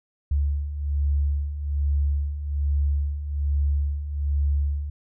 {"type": "beating tone pair", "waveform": "sine", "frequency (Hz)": [70.8, 72], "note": ["C#2", "D2"], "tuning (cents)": [37, -34], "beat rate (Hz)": 1.2, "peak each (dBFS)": [-28, -22], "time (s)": [0.31, 4.9], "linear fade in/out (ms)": 5, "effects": []}